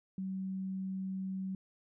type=tone; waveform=sine; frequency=190 Hz; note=F#3; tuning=46 cents sharp; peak=-35 dBFS; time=0.18-1.55 s; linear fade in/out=2 ms; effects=none